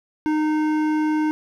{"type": "tone with hard clipping", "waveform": "sine", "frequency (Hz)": 307.5, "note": "D#4", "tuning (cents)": -20, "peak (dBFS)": -20, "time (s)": [0.26, 1.31], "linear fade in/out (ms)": 0, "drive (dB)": 12, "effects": []}